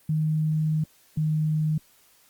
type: tone pair in turn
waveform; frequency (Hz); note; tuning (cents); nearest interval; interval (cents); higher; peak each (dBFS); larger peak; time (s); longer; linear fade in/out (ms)
sine; 155.56 / 154.82; D#3 / D#3; 0 / -8; unison; 8; first; -21; neither; 0.09-0.84 / 1.17-1.78; first; 5
effects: white hiss -59 dBFS RMS until 2.29 s + Opus 32 kbps